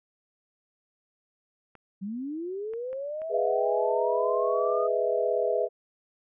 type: clicks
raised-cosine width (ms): 0.5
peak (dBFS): -34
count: 4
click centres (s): 1.753 / 2.736 / 2.93 / 3.218
type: linear sweep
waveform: sine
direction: up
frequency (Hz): 185 to 1244.5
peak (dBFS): -31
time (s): 2.01-4.88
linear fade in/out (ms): 20
type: chord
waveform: sine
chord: E major seventh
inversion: first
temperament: equal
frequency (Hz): 415.3 / 493.9 / 622.3 / 659.3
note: G#4 / B4 / D#5 / E5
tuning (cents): 0 / 0 / 0 / 0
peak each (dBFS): -29 / -28 / -31 / -28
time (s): 3.29-5.69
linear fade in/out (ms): 50
effects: none